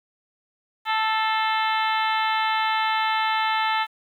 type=harmonic tone with a mistuned harmonic; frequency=440 Hz; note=A4; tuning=in tune; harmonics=2 / 3 / 4 / 5 / 6 / 7 / 8 / 9; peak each=-23 / -27 / -29 / -31 / -33 / -34 / -35 / -36 dBFS; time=0.85-3.87 s; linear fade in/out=50 ms; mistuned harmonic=5; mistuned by=-43 cents; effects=9-bit